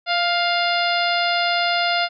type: harmonic tone with a mistuned harmonic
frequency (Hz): 702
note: F5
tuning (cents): +9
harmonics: 1 / 2 / 3 / 4 / 5 / 6 / 7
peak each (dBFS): -21 / -24 / -26 / -27 / -28 / -29 / -29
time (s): 0.06-2.09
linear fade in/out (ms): 50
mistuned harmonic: 1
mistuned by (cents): -23
effects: none